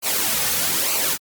white noise with flanger, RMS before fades -21 dBFS, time 0.02-1.18 s, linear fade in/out 50 ms, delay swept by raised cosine 0.56 to 3.06 ms, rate 1.1 Hz, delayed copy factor -0.6, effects Opus 48 kbps

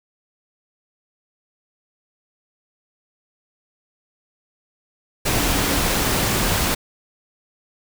sine tone in noise, 285.2 Hz, C#4, 49 cents sharp, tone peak -28 dBFS, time 5.34-5.81 s, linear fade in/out 10 ms, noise pink, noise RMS -20 dBFS, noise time 5.25-6.75 s, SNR -11 dB, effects none

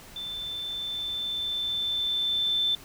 sine tone with level ramp, 3539 Hz, A7, 9 cents sharp, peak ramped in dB -33 to -22 dBFS, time 0.16-2.75 s, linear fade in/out 2 ms, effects pink hiss -48 dBFS RMS until 2.84 s

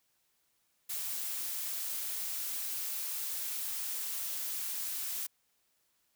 blue noise, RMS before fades -37 dBFS, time 0.89-5.27 s, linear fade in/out 10 ms, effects white hiss -75 dBFS RMS until 6.15 s

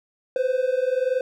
triangle tone pair together, 503 / 524 Hz, B4 / C5, +32 / +2 cents, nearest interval minor second, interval 70 cents, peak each -21 / -21 dBFS, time 0.36-1.21 s, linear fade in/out 2 ms, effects none

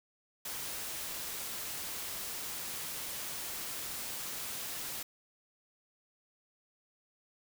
white noise, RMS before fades -40 dBFS, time 0.45-5.03 s, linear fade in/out 5 ms, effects none

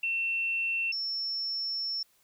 sine tone pair in turn, 2700 / 5400 Hz, E7 / E8, +41 / +41 cents, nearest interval octave, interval 1200 cents, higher second, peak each -27 / -30 dBFS, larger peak first, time 0.03-0.92 / 0.92-2.03 s, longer second, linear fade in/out 5 ms, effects white hiss -67 dBFS RMS until 2.23 s

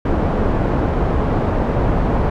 pink low-pass noise, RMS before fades -17 dBFS, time 0.05-2.3 s, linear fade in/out 5 ms, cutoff 860 Hz, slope 12 dB/octave, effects none

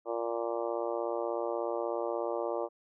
harmonic tone, 116.54 Hz, A#2, in tune, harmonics 3 / 4 / 5 / 6 / 7 / 8 / 9 / 10, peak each -37 / -36 / -35 / -42 / -42 / -44 / -46 / -45 dBFS, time 0.05-2.69 s, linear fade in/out 50 ms, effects none

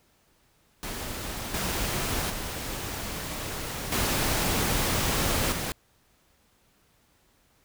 pink noise with level steps, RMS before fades -35 / -29 / -34 / -26 / -31 dBFS, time 0.83-5.72 s, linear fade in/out 0 ms, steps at 1.54 / 2.3 / 3.92 / 5.52 s, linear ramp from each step 2 ms, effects pink hiss -65 dBFS RMS until 7.64 s

